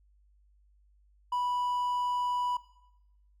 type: tone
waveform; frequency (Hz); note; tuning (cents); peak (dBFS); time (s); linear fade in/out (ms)
triangle; 984; B5; -7; -26; 1.32-2.57; 5
effects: noise-tail reverb RT60 0.9 s tail -17 dB re dry + added 50 Hz sine -61 dBFS peak until 3.4 s